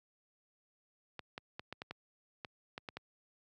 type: clicks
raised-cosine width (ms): 0.3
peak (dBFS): -26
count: 10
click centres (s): 1.193 / 1.379 / 1.595 / 1.726 / 1.819 / 1.91 / 2.448 / 2.779 / 2.888 / 2.97
effects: high-pass 80 Hz 12 dB/octave